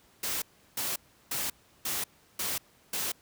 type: noise bursts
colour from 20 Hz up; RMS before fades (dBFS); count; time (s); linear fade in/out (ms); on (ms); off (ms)
white; -32; 6; 0.23-3.12; 5; 190; 350
effects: pink hiss -62 dBFS RMS until 3.21 s + high-pass 60 Hz 12 dB/octave